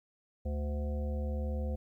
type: harmonic tone with a mistuned harmonic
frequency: 73.42 Hz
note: D2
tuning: in tune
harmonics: 1 / 3 / 5 / 7 / 9 / 10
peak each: -32 / -41 / -51 / -42 / -53 / -53 dBFS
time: 0.45-1.76 s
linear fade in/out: 10 ms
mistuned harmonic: 10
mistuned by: +19 cents
effects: 12-bit